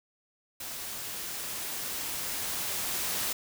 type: noise with level ramp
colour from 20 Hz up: white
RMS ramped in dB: -39 to -31 dBFS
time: 0.6-3.33 s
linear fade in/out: 5 ms
effects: none